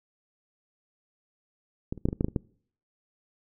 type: clicks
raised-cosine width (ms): 3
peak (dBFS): -17 / -29 / -11 / -13 / -19 / -12 / -12 / -22 / -13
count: 9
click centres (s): 1.925 / 1.977 / 2.055 / 2.087 / 2.129 / 2.209 / 2.245 / 2.284 / 2.362
effects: noise-tail reverb RT60 0.6 s tail -25 dB re dry